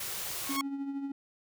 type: band-stop noise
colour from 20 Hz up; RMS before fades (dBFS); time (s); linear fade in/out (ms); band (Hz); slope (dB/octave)
white; -37; 0-0.57; 5; 210 to 300; 96
type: tone with exponential growth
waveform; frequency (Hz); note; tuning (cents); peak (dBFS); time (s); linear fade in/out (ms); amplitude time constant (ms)
sawtooth; 1096; C#6; -20; -23; 0.32-0.61; 1; 61
type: tone with tremolo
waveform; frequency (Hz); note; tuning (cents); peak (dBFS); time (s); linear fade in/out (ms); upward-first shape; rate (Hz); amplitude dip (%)
triangle; 277.2; C#4; 0; -29; 0.49-1.12; 5; triangle; 13; 55
effects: none